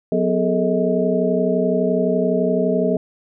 sine tone cluster, 182.4 / 248 / 415.6 / 447.4 / 633 Hz, F#3 / B3 / G#4 / A4 / D#5, -24 / +7 / +1 / +29 / +30 cents, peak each -22 dBFS, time 0.12-2.97 s, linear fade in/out 2 ms, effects none

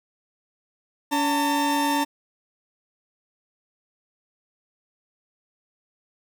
40% pulse tone pair together, 284.4 / 902.2 Hz, C#4 / A5, +45 / +43 cents, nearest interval octave + minor sixth, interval 1998 cents, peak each -23 / -22 dBFS, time 1.11-2.05 s, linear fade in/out 20 ms, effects none

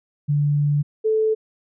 sine tone pair in turn, 145.9 / 437.2 Hz, D3 / A4, -11 / -11 cents, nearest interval octave + perfect fifth, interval 1900 cents, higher second, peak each -16 dBFS, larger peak neither, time 0.28-0.83 / 1.04-1.35 s, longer first, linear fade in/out 20 ms, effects none

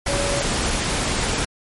sine tone in noise, 565 Hz, C#5, 33 cents sharp, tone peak -24 dBFS, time 0.08-0.42 s, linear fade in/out 5 ms, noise pink, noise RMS -22 dBFS, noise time 0.06-1.45 s, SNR -5 dB, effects MP3 48 kbps

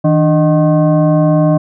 sine tone with frequency modulation, 160 Hz, D#3, 49 cents sharp, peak -7 dBFS, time 0.04-1.58 s, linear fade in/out 10 ms, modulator 457 Hz, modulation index 1.1, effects none

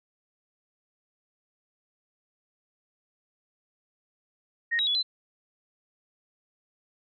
sine tone with pitch steps, 1864 / 3828 / 3399 / 4053 Hz, A#6 / A#7 / G#7 / B7, -1 / +45 / +39 / +44 cents, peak -23 dBFS, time 4.71-5.03 s, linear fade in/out 20 ms, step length 80 ms, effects none

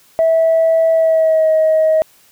sine tone with pitch glide, 652 to 632 Hz, E5 to D#5, -19 to +27 cents, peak -8 dBFS, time 0.19-2.02 s, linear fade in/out 0 ms, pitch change -54 cents, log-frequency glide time 0.92-1.5 s, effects tanh soft clip ceiling -6 dBFS + white hiss -50 dBFS RMS until 2.31 s

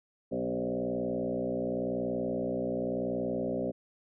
sine tone with frequency modulation, 392.1 Hz, G4, in tune, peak -29 dBFS, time 0.31-3.72 s, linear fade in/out 20 ms, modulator 60.9 Hz, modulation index 3.6, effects none

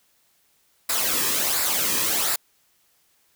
white noise with flanger, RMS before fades -23 dBFS, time 0.89-2.36 s, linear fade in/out 5 ms, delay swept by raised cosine 0.32 to 1.42 ms, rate 1.4 Hz, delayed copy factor -0.6, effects white hiss -64 dBFS RMS until 3.35 s

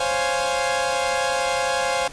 sawtooth chord, Db major seventh, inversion third, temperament equal, 523.3 / 554.4 / 698.5 / 830.6 Hz, C5 / Db5 / F5 / Ab5, 0 / 0 / 0 / 0 cents, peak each -21 / -24 / -23 / -22 dBFS, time 0-2.08 s, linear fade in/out 5 ms, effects pink hiss -41 dBFS RMS until 2.12 s + resampled to 22050 Hz

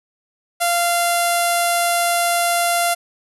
sawtooth tone with low-pass filter, 692 Hz, F5, 16 cents flat, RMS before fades -18 dBFS, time 0.6-2.95 s, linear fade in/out 20 ms, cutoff 11000 Hz, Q 4.3, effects none

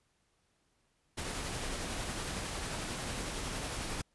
pink noise with tremolo, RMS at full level -37 dBFS, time 1.17-4.02 s, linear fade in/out 10 ms, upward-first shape triangle, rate 11 Hz, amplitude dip 25%, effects pink hiss -75 dBFS RMS until 4.14 s + resampled to 24000 Hz

